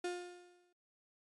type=tone with exponential decay; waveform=35% pulse; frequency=354.9 Hz; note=F4; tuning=28 cents sharp; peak=-33 dBFS; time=0.04-0.73 s; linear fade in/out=5 ms; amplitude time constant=150 ms; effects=MP3 48 kbps